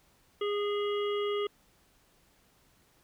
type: harmonic tone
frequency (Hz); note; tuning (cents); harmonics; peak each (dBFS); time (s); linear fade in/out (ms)
411.3; G#4; -17; 1 / 3 / 5 / 7 / 8; -29 / -38 / -44 / -43 / -44; 0.41-1.47; 5
effects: pink hiss -66 dBFS RMS until 3.03 s